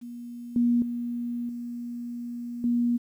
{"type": "tone with level steps", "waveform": "sine", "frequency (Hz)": 239.3, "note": "A#3", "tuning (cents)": 46, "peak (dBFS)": [-36, -19, -28, -32, -21], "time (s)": [0.01, 2.98], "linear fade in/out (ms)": 20, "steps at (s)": [0.56, 0.82, 1.49, 2.64], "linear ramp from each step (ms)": 2, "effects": ["10-bit"]}